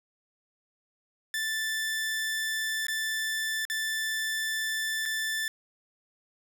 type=tone with dropouts; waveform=sawtooth; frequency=1762 Hz; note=A6; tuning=2 cents sharp; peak=-25 dBFS; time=1.34-5.48 s; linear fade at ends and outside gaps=1 ms; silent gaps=2.868-2.883 / 3.652-3.699 / 5.055-5.059 s; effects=none